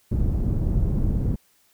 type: low-pass noise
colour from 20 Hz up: pink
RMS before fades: -22 dBFS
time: 0.11-1.36 s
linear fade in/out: 10 ms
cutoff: 200 Hz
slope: 12 dB/octave
effects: white hiss -62 dBFS RMS until 1.73 s